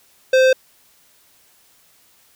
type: tone with hard clipping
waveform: sine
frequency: 520 Hz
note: C5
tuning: 11 cents flat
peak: -12 dBFS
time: 0.33-0.53 s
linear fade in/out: 5 ms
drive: 16 dB
effects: white hiss -55 dBFS RMS until 2.35 s